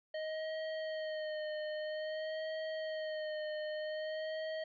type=tone with vibrato; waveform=square; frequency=622.3 Hz; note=D#5; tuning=in tune; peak=-38 dBFS; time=0.14-4.64 s; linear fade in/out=5 ms; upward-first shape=sine; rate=0.51 Hz; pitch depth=29 cents each way; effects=resampled to 11025 Hz